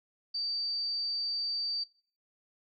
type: tone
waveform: sine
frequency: 4631 Hz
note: D8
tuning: 25 cents flat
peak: -31 dBFS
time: 0.34-1.84 s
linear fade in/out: 10 ms
effects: noise-tail reverb RT60 0.5 s tail -21 dB re dry